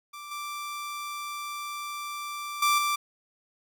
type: tone with level steps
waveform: sawtooth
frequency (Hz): 1174.7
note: D6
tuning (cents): 0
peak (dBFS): -36 / -30 / -17 / -21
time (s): 0.13-2.96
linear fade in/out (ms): 10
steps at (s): 0.31 / 2.62 / 2.78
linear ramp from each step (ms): 5
effects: none